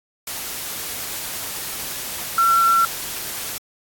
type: tone in noise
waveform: sine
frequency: 1354 Hz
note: E6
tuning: 46 cents sharp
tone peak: -13 dBFS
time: 2.38-2.85 s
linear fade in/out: 2 ms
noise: white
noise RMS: -29 dBFS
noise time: 0.27-3.58 s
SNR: +13 dB
effects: AAC 64 kbps